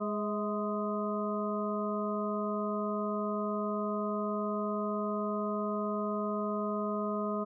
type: harmonic tone with a mistuned harmonic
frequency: 207.7 Hz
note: G#3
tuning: in tune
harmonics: 1 / 2 / 3 / 5 / 6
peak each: -34 / -37 / -37 / -41 / -38 dBFS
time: 0-7.45 s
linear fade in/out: 20 ms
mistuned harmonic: 3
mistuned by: +43 cents
effects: none

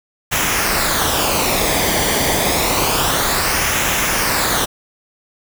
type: noise with flanger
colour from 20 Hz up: pink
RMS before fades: -17 dBFS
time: 0.31-4.66 s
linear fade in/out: 20 ms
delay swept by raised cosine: 0.22 to 0.76 ms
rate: 0.28 Hz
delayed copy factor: -0.55
effects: none

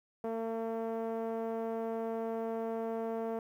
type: tone with low-pass filter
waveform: 5% pulse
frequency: 226.2 Hz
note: A3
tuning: 48 cents sharp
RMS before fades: -36 dBFS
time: 0.24-3.39 s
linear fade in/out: 2 ms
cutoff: 550 Hz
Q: 1.7
effects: 11-bit

